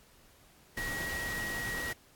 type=tone in noise; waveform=sine; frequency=1904 Hz; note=A#6; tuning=36 cents sharp; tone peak=-35 dBFS; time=0.77-1.93 s; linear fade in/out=5 ms; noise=pink; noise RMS=-40 dBFS; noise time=0.77-1.93 s; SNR=+2 dB; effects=pink hiss -61 dBFS RMS until 2.15 s + AAC 64 kbps